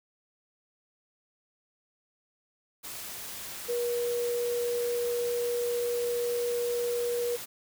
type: tone in noise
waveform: sine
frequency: 479.5 Hz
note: A#4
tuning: 49 cents sharp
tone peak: -27 dBFS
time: 3.68-7.37 s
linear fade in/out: 20 ms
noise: white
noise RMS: -40 dBFS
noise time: 2.83-7.46 s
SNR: +10 dB
effects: none